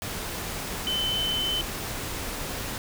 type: tone in noise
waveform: sine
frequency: 3050 Hz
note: G7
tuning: 48 cents flat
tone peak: -25 dBFS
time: 0.87-1.61 s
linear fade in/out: 0 ms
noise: pink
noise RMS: -33 dBFS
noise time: 0.02-2.78 s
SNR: +5 dB
effects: none